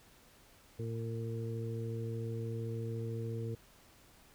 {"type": "harmonic tone", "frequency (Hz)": 114.2, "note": "A#2", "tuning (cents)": -35, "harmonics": [1, 2, 3, 4], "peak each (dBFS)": [-37, -46, -47, -43], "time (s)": [0.79, 3.55], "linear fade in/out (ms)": 5, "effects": ["pink hiss -62 dBFS RMS until 4.34 s"]}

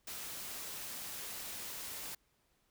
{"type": "noise", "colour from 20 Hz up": "white", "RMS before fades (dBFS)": -44, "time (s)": [0.07, 2.15], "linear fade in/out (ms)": 5, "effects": ["pink hiss -75 dBFS RMS until 2.7 s"]}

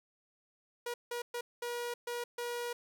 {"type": "tone bursts at uneven times", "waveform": "sawtooth", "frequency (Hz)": 480, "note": "B4", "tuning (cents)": -49, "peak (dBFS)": -32, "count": 6, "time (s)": [[0.86, 0.94], [1.11, 1.22], [1.34, 1.41], [1.62, 1.94], [2.07, 2.24], [2.38, 2.73]], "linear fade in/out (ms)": 5, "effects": []}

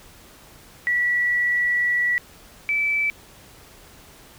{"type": "tone pair in turn", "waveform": "sine", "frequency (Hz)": [1946, 2314], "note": ["B6", "D7"], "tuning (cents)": [-26, -26], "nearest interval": "minor third", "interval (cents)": 300, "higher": "second", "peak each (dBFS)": [-18, -19], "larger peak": "first", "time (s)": [[0.87, 2.18], [2.69, 3.1]], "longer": "first", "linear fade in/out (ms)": 0, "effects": ["pink hiss -48 dBFS RMS until 4.38 s"]}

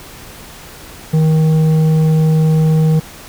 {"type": "tone with tanh clipping", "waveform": "triangle", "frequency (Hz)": 157.7, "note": "D#3", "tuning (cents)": 24, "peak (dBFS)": -10, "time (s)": [1.13, 3], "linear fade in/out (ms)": 10, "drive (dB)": 12, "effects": ["pink hiss -35 dBFS RMS until 3.28 s"]}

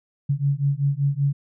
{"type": "beating tone pair", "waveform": "sine", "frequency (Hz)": [138.3, 143.5], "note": ["C#3", "D3"], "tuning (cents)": [-4, -40], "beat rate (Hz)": 5.2, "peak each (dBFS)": -22, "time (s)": [0.29, 1.33], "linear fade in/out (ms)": 10, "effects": []}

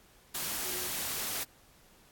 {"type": "tone in noise", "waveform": "sine", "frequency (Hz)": 364.5, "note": "F#4", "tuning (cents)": -26, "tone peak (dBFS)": -45, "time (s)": [0.65, 0.88], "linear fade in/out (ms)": 10, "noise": "white", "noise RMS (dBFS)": -35, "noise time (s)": [0.34, 1.44], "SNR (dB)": -13, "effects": ["pink hiss -61 dBFS RMS until 2.11 s", "AAC 64 kbps"]}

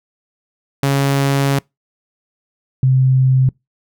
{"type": "tone pair in turn", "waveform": ["sawtooth", "sine"], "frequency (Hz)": [138.59, 130.65], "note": ["C#3", "C3"], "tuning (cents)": [0, -2], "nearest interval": "minor second", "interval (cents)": 102, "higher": "first", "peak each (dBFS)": -9, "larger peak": "neither", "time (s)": [[0.83, 1.59], [2.83, 3.49]], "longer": "first", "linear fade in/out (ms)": 2, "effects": ["noise-tail reverb RT60 0.2 s tail -26 dB re dry"]}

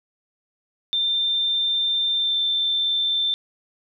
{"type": "tone with pitch glide", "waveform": "sine", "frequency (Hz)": [3585, 3558], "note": ["A7", "A7"], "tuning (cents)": [32, 19], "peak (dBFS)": -19, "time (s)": [0.93, 3.34], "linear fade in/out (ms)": 0, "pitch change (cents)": -13, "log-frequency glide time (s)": [2.14, 2.37], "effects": []}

